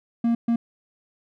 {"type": "tone bursts at uneven times", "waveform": "triangle", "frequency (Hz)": 233.1, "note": "A#3", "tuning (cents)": 0, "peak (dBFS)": -16, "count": 2, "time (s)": [[0.24, 0.35], [0.48, 0.56]], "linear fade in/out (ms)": 5, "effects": []}